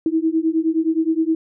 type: beating tone pair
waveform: sine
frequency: 317.8 / 327.4 Hz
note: D#4 / E4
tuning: +37 / -12 cents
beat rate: 9.6 Hz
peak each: -19 dBFS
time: 0.06-1.35 s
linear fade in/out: 2 ms
effects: none